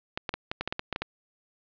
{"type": "clicks", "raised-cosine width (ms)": 0.3, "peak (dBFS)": -14, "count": 11, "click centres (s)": [0.175, 0.292, 0.34, 0.515, 0.61, 0.676, 0.725, 0.794, 0.927, 0.961, 1.02], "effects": ["resampled to 11025 Hz", "8-bit"]}